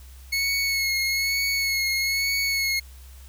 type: tone with vibrato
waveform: 25% pulse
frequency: 2190 Hz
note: C#7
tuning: 22 cents flat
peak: -18 dBFS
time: 0.32-2.8 s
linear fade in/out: 10 ms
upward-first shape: sine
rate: 1.1 Hz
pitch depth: 27 cents each way
effects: added 65 Hz sine -42 dBFS peak until 3.28 s + white hiss -53 dBFS RMS until 3.28 s

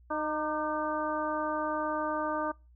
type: harmonic tone with a mistuned harmonic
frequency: 306.9 Hz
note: D#4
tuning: 24 cents flat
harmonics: 1 / 2 / 3 / 4 / 5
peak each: -36 / -34 / -35 / -35 / -40 dBFS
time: 0.1-2.52 s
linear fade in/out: 10 ms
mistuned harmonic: 4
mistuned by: -42 cents
effects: noise-tail reverb RT60 0.3 s tail -26 dB re dry + added 60 Hz sine -55 dBFS peak until 2.75 s

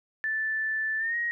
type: tone with pitch glide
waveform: sine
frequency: 1758 to 1884.2 Hz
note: A6 to A#6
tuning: -2 to +18 cents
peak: -26 dBFS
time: 0.24-1.31 s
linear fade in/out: 0 ms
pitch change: +120 cents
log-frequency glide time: 0.98-1.16 s
effects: none

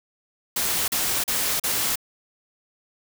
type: noise bursts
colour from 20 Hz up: white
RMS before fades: -24 dBFS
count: 4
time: 0.56-1.957 s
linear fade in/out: 5 ms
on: 320 ms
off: 39 ms
effects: none

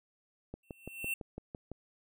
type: click train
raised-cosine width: 2 ms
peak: -28 dBFS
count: 8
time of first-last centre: 0.54-1.716 s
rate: 5.95 Hz
type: tone with exponential growth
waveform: square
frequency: 2700 Hz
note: E7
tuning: 41 cents sharp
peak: -31 dBFS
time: 0.63-1.14 s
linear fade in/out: 5 ms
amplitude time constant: 110 ms
effects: none

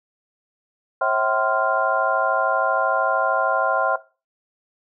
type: tone cluster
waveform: sine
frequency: 539 / 652 / 765 / 1040 / 1396 Hz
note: C#5 / E5 / G5 / C6 / F6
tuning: -49 / -19 / -42 / -11 / -1 cents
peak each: -24 dBFS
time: 1.01-3.96 s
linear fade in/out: 5 ms
effects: noise-tail reverb RT60 0.3 s tail -17 dB re dry

